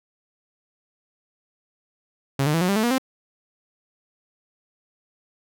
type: tone with pitch steps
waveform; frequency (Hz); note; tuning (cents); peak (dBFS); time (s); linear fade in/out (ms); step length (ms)
sawtooth; 137.3 / 150.59 / 165.18 / 181.17 / 198.71 / 218 / 239.1 / 262.2; C#3 / D3 / E3 / F#3 / G3 / A3 / A#3 / C4; -16 / +44 / +4 / -36 / +24 / -16 / +44 / +4; -15; 2.39-2.982; 5; 74
effects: none